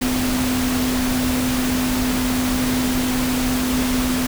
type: tone in noise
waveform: sine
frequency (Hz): 253.4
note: B3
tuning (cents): +45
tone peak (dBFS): -19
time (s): 0.01-4.27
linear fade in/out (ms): 10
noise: pink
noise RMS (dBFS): -24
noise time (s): 0.01-4.27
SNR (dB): +2
effects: none